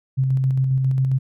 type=tone with tremolo; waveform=sine; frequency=132.3 Hz; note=C3; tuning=20 cents sharp; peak=-15 dBFS; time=0.17-1.19 s; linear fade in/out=20 ms; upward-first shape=square; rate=7.4 Hz; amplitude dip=25%; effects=none

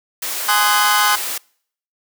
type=noise; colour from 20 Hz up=white; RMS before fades=-24 dBFS; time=0.22-1.38 s; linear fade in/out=5 ms
type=chord; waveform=sawtooth; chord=Ab dominant seventh; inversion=none; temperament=just; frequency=830.6 / 1038.3 / 1245.9 / 1495.1 Hz; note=Ab5 / C6 / Eb6 / Gb6; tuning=0 / -14 / +2 / +18 cents; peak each=-15 dBFS; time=0.48-1.16 s; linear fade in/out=10 ms
effects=noise-tail reverb RT60 0.6 s tail -26 dB re dry + high-pass 400 Hz 12 dB/octave

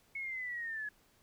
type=linear sweep; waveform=sine; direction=down; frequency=2202 to 1682 Hz; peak=-37 dBFS; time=0.15-0.89 s; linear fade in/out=5 ms; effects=pink hiss -68 dBFS RMS until 1.22 s

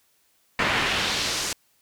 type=noise with band-pass filter sweep; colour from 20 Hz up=brown; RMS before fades=-25 dBFS; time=0.59-1.53 s; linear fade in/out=2 ms; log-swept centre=1900 to 7000 Hz; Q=1.2; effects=white hiss -65 dBFS RMS until 1.81 s

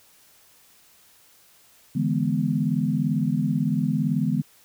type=chord; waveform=sine; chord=E dominant seventh; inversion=third; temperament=equal; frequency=146.83 / 164.81 / 207.7 / 246.9 Hz; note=D3 / E3 / G#3 / B3; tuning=0 / 0 / 0 / 0 cents; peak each=-26 dBFS; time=1.95-4.42 s; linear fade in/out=10 ms; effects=white hiss -56 dBFS RMS until 4.64 s

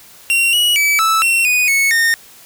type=tone with pitch steps; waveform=45% pulse; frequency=2748 / 2916 / 2296 / 1312 / 2717 / 2479 / 2205 / 1833 Hz; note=F7 / F#7 / D7 / E6 / F7 / D#7 / C#7 / A#6; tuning=-29 / -26 / -40 / -9 / -48 / -7 / -10 / -30 cents; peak=-11 dBFS; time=0.3-2.14 s; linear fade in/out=0 ms; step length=230 ms; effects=white hiss -42 dBFS RMS until 2.45 s

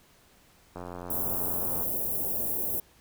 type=click train; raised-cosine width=1 ms; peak=-25 dBFS; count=96; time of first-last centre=0.76-1.832 s; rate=88.6 Hz
type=band-stop noise; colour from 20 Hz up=white; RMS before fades=-30 dBFS; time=1.1-2.8 s; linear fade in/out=5 ms; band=660 to 12000 Hz; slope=24 dB/octave
effects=pink hiss -60 dBFS RMS until 3 s

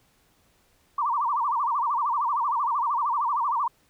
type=tone with vibrato; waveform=sine; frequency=1044 Hz; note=C6; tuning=4 cents flat; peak=-22 dBFS; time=0.98-3.68 s; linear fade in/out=5 ms; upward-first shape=sine; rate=13 Hz; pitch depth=230 cents each way; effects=pink hiss -64 dBFS RMS until 3.89 s

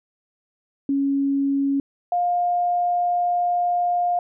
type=tone pair in turn; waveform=sine; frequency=277.2 / 706.6 Hz; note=C#4 / F5; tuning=0 / +20 cents; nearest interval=octave + major third; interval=1620 cents; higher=second; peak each=-18 dBFS; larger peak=neither; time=0.89-1.8 / 2.12-4.19 s; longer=second; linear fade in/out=2 ms; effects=none

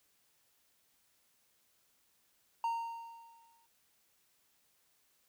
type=tone with exponential decay; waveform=triangle; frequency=923 Hz; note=A#5; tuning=17 cents flat; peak=-28 dBFS; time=2.64-3.66 s; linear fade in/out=2 ms; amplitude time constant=220 ms; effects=white hiss -73 dBFS RMS until 5.28 s

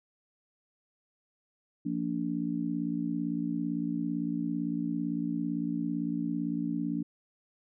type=harmonic tone; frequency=57.8 Hz; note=A#1; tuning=14 cents flat; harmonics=3 / 4 / 5; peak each=-35 / -34 / -32 dBFS; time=1.85-7.03 s; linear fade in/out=10 ms; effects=none

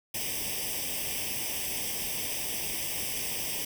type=noise with comb filter; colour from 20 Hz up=white; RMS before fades=-33 dBFS; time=0.14-3.65 s; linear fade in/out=5 ms; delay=0.36 ms; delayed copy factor=+0.95; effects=none

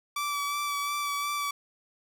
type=tone with vibrato; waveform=sawtooth; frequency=1155 Hz; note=D6; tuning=29 cents flat; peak=-25 dBFS; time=0.16-1.51 s; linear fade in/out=5 ms; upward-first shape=sine; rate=2.8 Hz; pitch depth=19 cents each way; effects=none

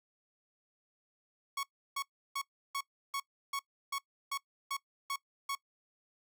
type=tone bursts; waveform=sawtooth; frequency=1108.7 Hz; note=C#6; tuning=in tune; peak=-30 dBFS; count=11; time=1.57-5.552 s; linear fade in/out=5 ms; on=62 ms; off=330 ms; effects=noise-tail reverb RT60 0.1 s tail -21 dB re dry

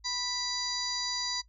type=harmonic tone with a mistuned harmonic; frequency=987.8 Hz; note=B5; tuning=in tune; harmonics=1 / 2 / 4 / 5 / 6 / 7; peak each=-41 / -42 / -38 / -33 / -38 / -42 dBFS; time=0.04-1.42 s; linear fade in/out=20 ms; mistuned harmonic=5; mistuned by=-58 cents; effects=noise-tail reverb RT60 0.1 s tail -19 dB re dry + added 53 Hz sine -57 dBFS peak until 1.48 s

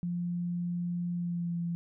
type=tone with pitch glide; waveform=sine; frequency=174.61 to 170.92 Hz; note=F3 to F3; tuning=0 to -37 cents; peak=-30 dBFS; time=0.03-1.75 s; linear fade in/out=0 ms; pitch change=-37 cents; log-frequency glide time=1.14-1.57 s; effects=none

